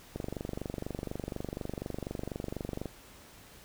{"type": "click train", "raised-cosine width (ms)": 2, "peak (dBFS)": -22, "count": 66, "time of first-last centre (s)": [0.16, 2.857], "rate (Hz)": 24.1, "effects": ["pink hiss -54 dBFS RMS until 3.64 s"]}